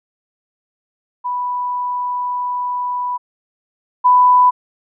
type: tone pair in turn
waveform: sine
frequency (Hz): 987 / 994.4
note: B5 / B5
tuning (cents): -1 / +12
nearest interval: unison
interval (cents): 13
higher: second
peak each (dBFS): -18 / -7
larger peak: second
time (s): 1.24-3.18 / 4.04-4.51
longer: first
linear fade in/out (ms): 20
effects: none